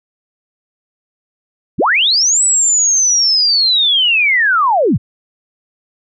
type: linear two-way sweep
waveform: sine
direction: up then down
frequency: 67.7 to 7980 to 67.7 Hz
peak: -9 dBFS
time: 1.78-4.98 s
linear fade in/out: 20 ms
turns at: 2.43 s
effects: none